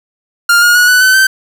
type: tone with pitch steps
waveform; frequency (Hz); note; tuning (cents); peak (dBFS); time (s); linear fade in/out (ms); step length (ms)
45% pulse; 1403 / 1430.8 / 1459.2 / 1488.1 / 1517.7 / 1547.8; F6 / F6 / F#6 / F#6 / F#6 / G6; +8 / +41 / -24 / +9 / +44 / -22; -5; 0.49-1.27; 5; 130
effects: none